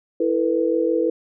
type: chord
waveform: sine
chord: E suspended fourth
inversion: none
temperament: equal with one note detuned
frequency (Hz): 329.6 / 447.9 / 493.9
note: E4 / A4 / B4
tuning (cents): 0 / +31 / 0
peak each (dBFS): -21 / -23 / -21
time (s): 0.2-1.1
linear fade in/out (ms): 5
effects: none